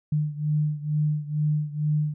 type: beating tone pair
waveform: sine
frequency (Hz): 150.1 / 152.3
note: D3 / D#3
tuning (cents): +38 / -37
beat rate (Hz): 2.2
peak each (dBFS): -24 / -27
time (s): 0.12-2.14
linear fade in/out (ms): 5
effects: none